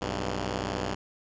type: tone pair together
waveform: 5% pulse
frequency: 62.05 / 98.5 Hz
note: B1 / G2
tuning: +9 / +9 cents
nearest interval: minor sixth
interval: 800 cents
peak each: -21 dBFS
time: 0.01-0.95 s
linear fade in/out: 10 ms
effects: resampled to 16000 Hz